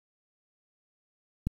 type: click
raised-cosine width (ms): 5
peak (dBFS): -16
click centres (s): 1.47
effects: 8-bit